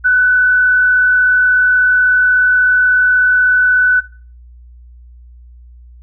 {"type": "tone with frequency modulation", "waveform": "sine", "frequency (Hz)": 1495, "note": "F#6", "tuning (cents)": 17, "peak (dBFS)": -7, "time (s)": [0.04, 4.01], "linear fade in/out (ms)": 20, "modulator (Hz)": 36.4, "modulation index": 0.35, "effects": ["noise-tail reverb RT60 0.4 s tail -19 dB re dry", "added 60 Hz sine -36 dBFS peak until 6.02 s"]}